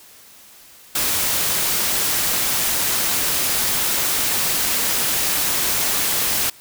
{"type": "noise", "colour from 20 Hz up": "white", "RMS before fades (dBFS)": -20, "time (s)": [0.95, 6.5], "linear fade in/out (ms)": 5, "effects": ["white hiss -46 dBFS RMS until 6.6 s"]}